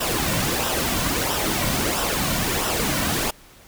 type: noise with flanger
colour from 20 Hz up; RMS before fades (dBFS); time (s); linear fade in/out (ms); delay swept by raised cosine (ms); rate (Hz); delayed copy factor
pink; -23; 0-3.31; 10; 0.45 to 2.45; 1.5; -0.55
effects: pink hiss -49 dBFS RMS until 3.67 s